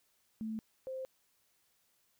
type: tone pair in turn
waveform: sine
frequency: 220 / 523.3 Hz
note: A3 / C5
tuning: 0 / 0 cents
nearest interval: octave + minor third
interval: 1500 cents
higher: second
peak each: -36 / -38 dBFS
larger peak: first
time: 0.41-0.59 / 0.87-1.05 s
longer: neither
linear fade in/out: 0 ms
effects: white hiss -74 dBFS RMS until 2.19 s